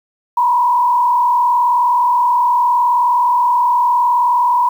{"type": "tone with frequency modulation", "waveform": "sine", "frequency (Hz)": 972, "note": "B5", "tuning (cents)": -28, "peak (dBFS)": -10, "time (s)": [0.37, 4.69], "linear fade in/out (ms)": 5, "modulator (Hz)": 39.2, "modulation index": 0.98, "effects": ["7-bit"]}